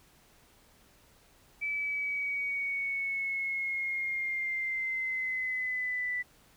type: linear sweep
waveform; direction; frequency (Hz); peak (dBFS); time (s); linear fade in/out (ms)
sine; down; 2311 to 1975.5; -30; 1.61-6.23; 20
effects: pink hiss -62 dBFS RMS until 6.56 s